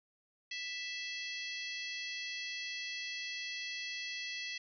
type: harmonic tone with a mistuned harmonic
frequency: 659.3 Hz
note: E5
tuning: in tune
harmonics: 3 / 4 / 5 / 6 / 7 / 8 / 9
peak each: -44 / -44 / -46 / -48 / -48 / -53 / -52 dBFS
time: 0.51-4.58 s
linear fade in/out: 5 ms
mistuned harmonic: 6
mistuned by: +100 cents
effects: none